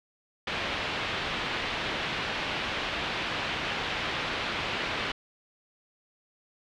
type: low-pass noise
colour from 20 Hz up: white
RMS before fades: -32 dBFS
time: 0.47-5.12 s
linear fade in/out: 5 ms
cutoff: 3400 Hz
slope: 24 dB/octave
effects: none